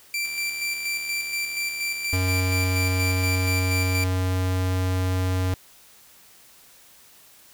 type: tone with tremolo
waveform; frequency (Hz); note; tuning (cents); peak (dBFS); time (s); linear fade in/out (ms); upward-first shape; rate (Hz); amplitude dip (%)
sawtooth; 2349; D7; 0; -21; 0.14-4.04; 2; square; 4.2; 40
type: click train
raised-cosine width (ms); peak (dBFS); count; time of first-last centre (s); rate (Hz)
0.2; -28; 252; 0.25-3.493; 77.4
type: tone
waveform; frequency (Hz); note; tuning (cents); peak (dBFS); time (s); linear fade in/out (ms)
square; 92.5; F#2; 0; -22; 2.13-5.54; 0
effects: white hiss -52 dBFS RMS until 7.53 s